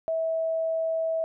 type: tone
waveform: sine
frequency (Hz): 650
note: E5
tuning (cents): -24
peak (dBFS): -24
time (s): 0.08-1.24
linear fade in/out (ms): 0
effects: none